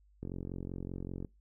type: click train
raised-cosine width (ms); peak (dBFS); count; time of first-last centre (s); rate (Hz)
3; -27; 47; 0.23-1.248; 45.2
effects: noise-tail reverb RT60 0.2 s tail -24 dB re dry + added 50 Hz sine -62 dBFS peak until 1.4 s